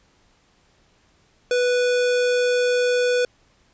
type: tone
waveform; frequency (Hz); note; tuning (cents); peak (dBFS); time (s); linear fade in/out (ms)
square; 492.9; B4; -3; -18; 1.51-3.25; 2
effects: pink hiss -60 dBFS RMS until 3.73 s + resampled to 16000 Hz